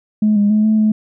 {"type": "tone with pitch steps", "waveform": "sine", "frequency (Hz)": [213, 204.9, 213.4, 217.3, 215.2], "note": ["G#3", "G#3", "G#3", "A3", "A3"], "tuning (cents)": [44, -23, 47, -21, -38], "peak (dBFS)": -9, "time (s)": [0.22, 0.92], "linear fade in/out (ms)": 5, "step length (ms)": 140, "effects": ["tanh soft clip ceiling -6 dBFS"]}